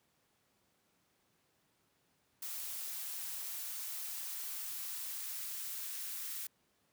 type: noise with high-pass filter sweep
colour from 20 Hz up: blue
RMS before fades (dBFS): -42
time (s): 2.42-6.47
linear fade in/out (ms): 5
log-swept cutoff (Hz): 520 to 1300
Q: 1.1
effects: pink hiss -75 dBFS RMS until 6.92 s + high-pass 100 Hz 12 dB/octave